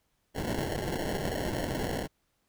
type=noise with sample-and-hold; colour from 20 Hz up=white; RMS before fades=-32 dBFS; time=0.34-2.08 s; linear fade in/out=50 ms; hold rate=1225 Hz; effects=pink hiss -75 dBFS RMS until 2.48 s